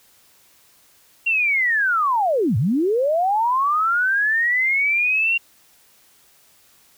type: linear two-way sweep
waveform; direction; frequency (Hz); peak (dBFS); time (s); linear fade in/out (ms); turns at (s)
sine; down then up; 2775 to 96.4 to 2775; -16; 1.26-5.38; 10; 2.57
effects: white hiss -55 dBFS RMS until 6.97 s